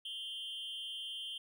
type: tone with amplitude modulation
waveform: triangle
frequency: 3138 Hz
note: G7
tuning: 1 cent sharp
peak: -35 dBFS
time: 0.05-1.38 s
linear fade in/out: 5 ms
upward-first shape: sine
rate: 281 Hz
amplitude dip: 85%
effects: none